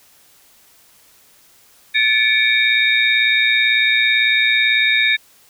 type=tone cluster; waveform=sine; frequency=1741 / 2240 / 2358 / 3714 Hz; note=A6 / C#7 / D7 / A#7; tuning=-19 / +18 / +6 / -7 cents; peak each=-18 dBFS; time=1.94-5.17 s; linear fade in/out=20 ms; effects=white hiss -51 dBFS RMS until 5.49 s